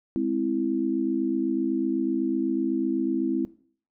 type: chord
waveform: sine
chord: Ab augmented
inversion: none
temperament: equal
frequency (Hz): 207.7 / 261.6 / 329.6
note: Ab3 / C4 / E4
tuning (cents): 0 / 0 / 0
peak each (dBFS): -31 / -26 / -26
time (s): 0.16-3.45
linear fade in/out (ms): 0
effects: noise-tail reverb RT60 0.5 s tail -19 dB re dry